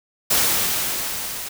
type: noise with level ramp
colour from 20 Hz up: white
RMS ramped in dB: -17 to -31 dBFS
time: 0.3-1.49 s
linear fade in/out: 10 ms
effects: none